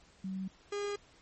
sine / 45% pulse tone pair in turn, 189.9 / 407.6 Hz, F#3 / G#4, +45 / -32 cents, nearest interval octave + minor second, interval 1323 cents, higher second, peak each -35 / -34 dBFS, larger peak second, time 0.24-0.48 / 0.72-0.96 s, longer neither, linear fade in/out 5 ms, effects pink hiss -62 dBFS RMS until 1.21 s + MP3 32 kbps

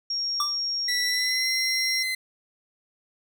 sine tone, 5570 Hz, F8, 5 cents flat, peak -25 dBFS, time 0.1-2.03 s, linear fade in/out 5 ms
square tone with exponential decay, 1174.7 Hz, D6, in tune, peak -22 dBFS, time 0.4-0.59 s, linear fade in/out 2 ms, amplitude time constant 40 ms
30% pulse tone with pitch glide, 1971 to 2050 Hz, B6 to C7, -4 to -36 cents, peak -23 dBFS, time 0.88-2.15 s, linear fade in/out 5 ms, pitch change +68 cents, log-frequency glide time 1.02-1.48 s
effects none

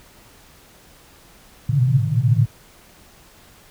pink band-pass noise, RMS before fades -17 dBFS, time 1.69-2.46 s, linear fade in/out 5 ms, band 110 to 150 Hz, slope 96 dB/octave, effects pink hiss -49 dBFS RMS until 3.7 s

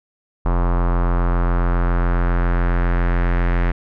square tone with low-pass filter sweep, 43.65 Hz, F1, in tune, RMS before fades -17 dBFS, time 0.45-3.72 s, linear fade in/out 10 ms, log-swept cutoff 1100 to 1900 Hz, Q 2.4, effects none

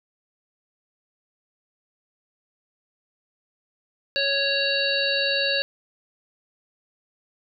harmonic tone with a mistuned harmonic, 554.4 Hz, C#5, in tune, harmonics 1 / 3 / 5 / 7 / 8, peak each -27 / -27 / -27 / -27 / -27 dBFS, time 4.16-5.62 s, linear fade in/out 0 ms, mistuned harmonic 8, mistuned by +21 cents, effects none

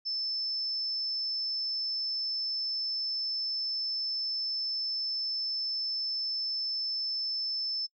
sine tone, 5274 Hz, E8, in tune, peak -30 dBFS, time 0.05-7.87 s, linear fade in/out 20 ms, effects noise-tail reverb RT60 0.1 s tail -24 dB re dry

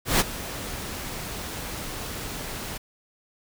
pink noise with ADSR envelope, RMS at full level -18 dBFS, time 0.05-2.78 s, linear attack 150 ms, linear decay 27 ms, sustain -16 dB, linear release 10 ms, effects none

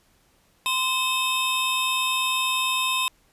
square tone cluster, 1034 / 2587 / 3665 Hz, C6 / E7 / A#7, -21 / -33 / -30 cents, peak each -27 dBFS, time 0.66-3.08 s, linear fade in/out 0 ms, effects pink hiss -62 dBFS RMS until 3.32 s + resampled to 32000 Hz

